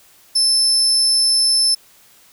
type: tone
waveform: 35% pulse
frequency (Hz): 5274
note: E8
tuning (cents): 0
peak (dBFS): -10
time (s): 0.35-1.75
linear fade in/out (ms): 10
effects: white hiss -50 dBFS RMS until 2.32 s